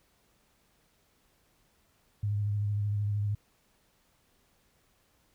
sine tone with vibrato, 103.1 Hz, G#2, 12 cents flat, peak -27 dBFS, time 2.23-3.35 s, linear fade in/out 5 ms, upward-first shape sine, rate 13 Hz, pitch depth 27 cents each way, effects pink hiss -69 dBFS RMS until 5.34 s

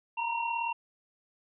sine tone cluster, 927 / 965 / 2738 Hz, A#5 / B5 / F7, -10 / -40 / -35 cents, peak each -31 / -37 / -35 dBFS, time 0.17-0.73 s, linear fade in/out 10 ms, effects none

